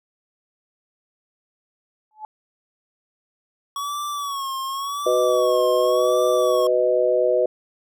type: tone with exponential growth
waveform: sine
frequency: 860 Hz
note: A5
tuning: 40 cents flat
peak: -27 dBFS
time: 2.11-2.25 s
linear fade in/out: 1 ms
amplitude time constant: 29 ms
type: tone with vibrato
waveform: square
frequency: 1119 Hz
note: C#6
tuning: 16 cents sharp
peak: -26 dBFS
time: 3.76-6.67 s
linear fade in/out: 2 ms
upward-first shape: sine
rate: 0.9 Hz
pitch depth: 81 cents each way
type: chord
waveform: sine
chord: B major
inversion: second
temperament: equal with one note detuned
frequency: 370 / 498.2 / 622.3 Hz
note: F#4 / B4 / D#5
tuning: 0 / +15 / 0 cents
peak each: -23 / -19 / -20 dBFS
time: 5.06-7.46 s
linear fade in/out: 5 ms
effects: none